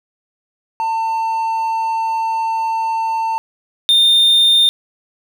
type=tone pair in turn; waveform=triangle; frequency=898 / 3628 Hz; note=A5 / A#7; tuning=+35 / -48 cents; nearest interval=2 octaves; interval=2417 cents; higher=second; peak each=-14 / -7 dBFS; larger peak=second; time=0.8-3.38 / 3.89-4.69 s; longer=first; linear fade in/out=0 ms; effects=none